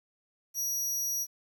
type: tone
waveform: sawtooth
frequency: 5780 Hz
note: F#8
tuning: 41 cents flat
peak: -27 dBFS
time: 0.54-1.27 s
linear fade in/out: 50 ms
effects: 10-bit

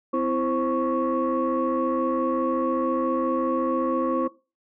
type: tone cluster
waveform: sine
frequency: 256.7 / 331 / 527 / 1110 Hz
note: C4 / E4 / C5 / C#6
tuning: -33 / +7 / +12 / +2 cents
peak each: -26 dBFS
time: 0.13-4.28 s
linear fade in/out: 10 ms
effects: noise-tail reverb RT60 0.3 s tail -19 dB re dry + tanh soft clip ceiling -15 dBFS

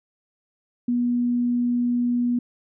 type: tone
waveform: sine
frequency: 242.5 Hz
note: B3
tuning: 31 cents flat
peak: -19 dBFS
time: 0.88-2.39 s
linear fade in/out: 5 ms
effects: none

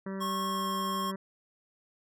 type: harmonic tone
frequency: 193.1 Hz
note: G3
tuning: 26 cents flat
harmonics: 1 / 2 / 3 / 5 / 6 / 7 / 8 / 9 / 10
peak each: -35 / -41 / -45 / -49 / -51 / -52 / -53 / -54 / -55 dBFS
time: 0.06-1.16 s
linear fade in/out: 5 ms
type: tone with pitch glide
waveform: square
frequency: 1089 to 1080.9 Hz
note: C#6 to C#6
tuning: -31 to -44 cents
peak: -32 dBFS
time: 0.2-1.12 s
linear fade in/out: 20 ms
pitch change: -13 cents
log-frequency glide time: 0.45-0.68 s
effects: none

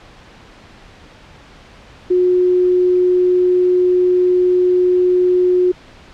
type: tone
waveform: sine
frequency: 362.1 Hz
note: F#4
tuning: 37 cents flat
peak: -10 dBFS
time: 2.1-5.72 s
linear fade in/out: 10 ms
effects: pink hiss -42 dBFS RMS until 6.13 s + low-pass 4000 Hz 12 dB/octave

